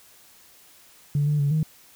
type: tone with pitch steps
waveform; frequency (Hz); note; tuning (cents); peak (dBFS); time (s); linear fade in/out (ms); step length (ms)
sine; 144.8 / 148.6 / 142.5 / 156.2; D3 / D3 / C#3 / D#3; -24 / +21 / +48 / +7; -18; 1.15-1.63; 2; 120
effects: tanh soft clip ceiling -15 dBFS + white hiss -53 dBFS RMS until 1.95 s